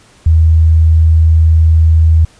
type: tone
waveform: sine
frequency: 80.4 Hz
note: E2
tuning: 43 cents flat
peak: -4 dBFS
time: 0.26-2.25 s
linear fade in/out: 5 ms
effects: pink hiss -45 dBFS RMS until 2.39 s + resampled to 22050 Hz